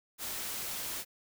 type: noise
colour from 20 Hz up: white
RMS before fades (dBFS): -38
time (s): 0.18-1.05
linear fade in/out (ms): 50
effects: none